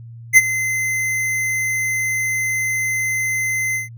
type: tone with ADSR envelope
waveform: square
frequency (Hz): 2062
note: C7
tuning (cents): -26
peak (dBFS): -4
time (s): 0.33-3.89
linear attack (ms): 42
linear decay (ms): 33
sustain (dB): -15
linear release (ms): 140
effects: added 116 Hz sine -34 dBFS peak until 3.97 s